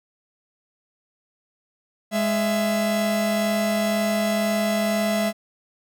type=tone pair together; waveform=45% pulse; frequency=207.7 / 665.1 Hz; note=G#3 / E5; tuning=0 / +15 cents; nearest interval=octave + minor sixth; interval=2015 cents; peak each=-23 dBFS; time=2.11-5.33 s; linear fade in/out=50 ms; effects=none